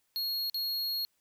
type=tone with dropouts; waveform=square; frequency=4300 Hz; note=C8; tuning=47 cents sharp; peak=-31 dBFS; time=0.16-1.05 s; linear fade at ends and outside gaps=0 ms; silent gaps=0.498-0.544 s; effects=white hiss -75 dBFS RMS until 1.2 s